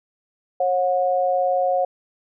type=tone pair together; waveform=sine; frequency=543.9 / 726 Hz; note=C#5 / F#5; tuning=-33 / -33 cents; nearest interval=perfect fourth; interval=500 cents; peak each=-20 dBFS; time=0.6-1.85 s; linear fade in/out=5 ms; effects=none